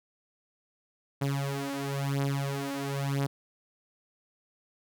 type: beating tone pair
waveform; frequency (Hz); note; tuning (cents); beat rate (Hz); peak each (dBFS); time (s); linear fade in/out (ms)
sawtooth; 138.59 / 139.58; C#3 / C#3; 0 / +12; 0.99; -28; 1.21-3.27; 10
effects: none